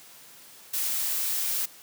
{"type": "noise", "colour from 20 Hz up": "blue", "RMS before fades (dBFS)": -28, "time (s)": [0.73, 1.66], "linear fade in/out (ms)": 10, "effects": ["white hiss -50 dBFS RMS until 1.82 s", "high-pass 100 Hz 12 dB/octave"]}